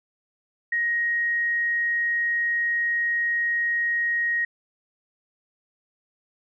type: tone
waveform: sine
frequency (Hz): 1880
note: A#6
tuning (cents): +14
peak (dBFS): -21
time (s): 0.72-4.45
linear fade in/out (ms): 5
effects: none

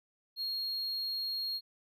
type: tone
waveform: triangle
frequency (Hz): 4270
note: C8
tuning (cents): +34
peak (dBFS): -32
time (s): 0.36-1.61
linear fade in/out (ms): 50
effects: none

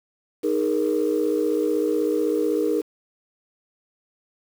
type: chord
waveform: sine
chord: D# suspended fourth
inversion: none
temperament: equal with one note detuned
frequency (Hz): 311.1 / 415.3 / 471.3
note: D#4 / G#4 / A#4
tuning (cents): 0 / 0 / +19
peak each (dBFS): -23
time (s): 0.43-2.82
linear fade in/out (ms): 20
effects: tanh soft clip ceiling -12 dBFS + 7-bit

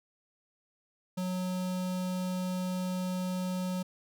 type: tone with notch filter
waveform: square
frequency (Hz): 183.4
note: F#3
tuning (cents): -15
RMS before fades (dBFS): -33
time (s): 1.17-3.83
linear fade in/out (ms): 10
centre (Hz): 1900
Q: 1.7
effects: none

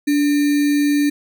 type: tone with sample-and-hold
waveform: sine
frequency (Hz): 290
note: D4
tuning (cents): -22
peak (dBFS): -13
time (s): 0.07-1.1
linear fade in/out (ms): 10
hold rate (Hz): 2100
effects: none

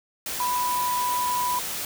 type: tone in noise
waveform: sine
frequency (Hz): 987.8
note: B5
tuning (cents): 0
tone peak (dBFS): -23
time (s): 0.4-1.59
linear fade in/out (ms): 2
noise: white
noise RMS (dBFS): -31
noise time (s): 0.26-1.85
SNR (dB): +5
effects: none

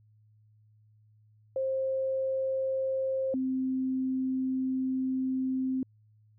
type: tone pair in turn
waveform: sine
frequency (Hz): 530 / 260.7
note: C5 / C4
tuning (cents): +22 / -6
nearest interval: octave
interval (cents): 1228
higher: first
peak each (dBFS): -27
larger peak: neither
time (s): 1.56-3.34 / 3.34-5.83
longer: second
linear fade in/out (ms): 2
effects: added 107 Hz sine -59 dBFS peak until 6.38 s

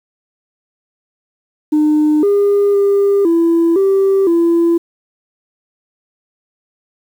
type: tone with pitch steps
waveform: sine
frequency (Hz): 303.4 / 404.8 / 400.3 / 334.5 / 389.4 / 337.7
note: D#4 / G#4 / G4 / E4 / G4 / E4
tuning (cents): -44 / -44 / +36 / +25 / -12 / +42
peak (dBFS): -7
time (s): 1.72-4.78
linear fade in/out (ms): 10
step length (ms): 510
effects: tanh soft clip ceiling -7 dBFS + 7-bit

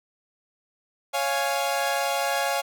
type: chord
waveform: sawtooth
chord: Db major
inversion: none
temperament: equal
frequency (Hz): 554.4 / 698.5 / 830.6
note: Db5 / F5 / Ab5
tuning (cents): 0 / 0 / 0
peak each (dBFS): -24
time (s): 1.13-2.62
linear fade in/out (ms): 20
effects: none

